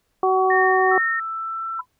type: harmonic tone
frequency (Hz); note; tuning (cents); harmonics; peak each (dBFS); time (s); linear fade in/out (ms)
376; F#4; +28; 1 / 2 / 3; -19 / -19 / -22; 0.23-0.98; 2
type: tone with tremolo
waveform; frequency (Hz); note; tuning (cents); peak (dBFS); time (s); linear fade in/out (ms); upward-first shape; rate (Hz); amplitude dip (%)
sine; 1836; A#6; -27; -18; 0.5-1.2; 5; triangle; 2.5; 40
type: tone with pitch glide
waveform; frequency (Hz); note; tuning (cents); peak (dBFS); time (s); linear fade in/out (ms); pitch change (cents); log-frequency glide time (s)
sine; 1325 to 1337.3; E6 to E6; +9 to +24; -25; 0.91-1.81; 5; +15; 1.33-1.7
type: tone with exponential decay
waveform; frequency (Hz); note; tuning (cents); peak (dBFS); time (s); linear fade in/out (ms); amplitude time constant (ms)
sine; 1003; B5; +26; -25; 1.79-1.86; 5; 15
effects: pink hiss -70 dBFS RMS until 1.99 s